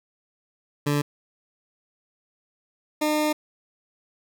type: tone pair in turn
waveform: 20% pulse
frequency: 145.5 / 303.5 Hz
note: D3 / D#4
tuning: -16 / -43 cents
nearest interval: octave + minor second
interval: 1273 cents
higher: second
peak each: -16 dBFS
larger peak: neither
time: 0.86-1.02 / 3.01-3.33 s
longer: second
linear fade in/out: 10 ms
effects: none